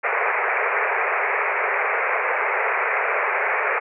white band-pass noise, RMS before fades -22 dBFS, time 0.03-3.8 s, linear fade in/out 20 ms, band 400 to 2400 Hz, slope 96 dB/octave, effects none

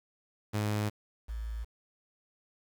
sawtooth / sine tone pair in turn, 105.3 / 55.78 Hz, G#2 / A1, +24 / +24 cents, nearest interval major seventh, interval 1100 cents, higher first, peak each -25 / -34 dBFS, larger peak first, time 0.53-0.9 / 1.28-1.65 s, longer neither, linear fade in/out 20 ms, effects 9-bit

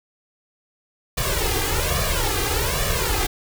pink noise with flanger, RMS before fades -22 dBFS, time 1.17-3.27 s, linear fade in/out 10 ms, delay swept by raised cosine 1.7 to 2.5 ms, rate 1.2 Hz, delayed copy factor +0.95, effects none

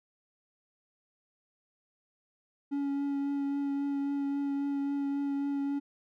triangle tone with vibrato, 280.8 Hz, C#4, 22 cents sharp, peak -27 dBFS, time 2.71-5.8 s, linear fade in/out 20 ms, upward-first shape triangle, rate 3.7 Hz, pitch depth 15 cents each way, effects none

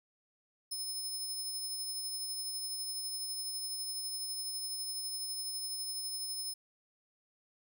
20% pulse tone with tremolo, 5200 Hz, E8, 24 cents flat, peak -30 dBFS, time 0.71-6.54 s, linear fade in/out 10 ms, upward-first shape triangle, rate 12 Hz, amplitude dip 35%, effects none

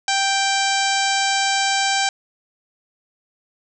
harmonic tone, 784 Hz, G5, in tune, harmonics 1 / 2 / 3 / 4 / 5 / 6 / 7 / 8 / 9 / 10, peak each -21 / -24 / -26 / -27 / -28 / -29 / -29 / -30 / -31 / -31 dBFS, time 0.08-2.09 s, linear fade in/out 2 ms, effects none

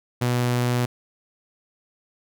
sawtooth tone, 122.5 Hz, B2, 14 cents flat, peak -16 dBFS, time 0.21-0.86 s, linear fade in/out 10 ms, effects none

